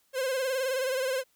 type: tone with vibrato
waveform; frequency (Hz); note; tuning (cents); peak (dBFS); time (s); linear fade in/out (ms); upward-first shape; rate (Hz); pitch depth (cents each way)
45% pulse; 523; C5; -1; -27; 0.13-1.24; 50; sine; 19; 63
effects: white hiss -69 dBFS RMS until 1.35 s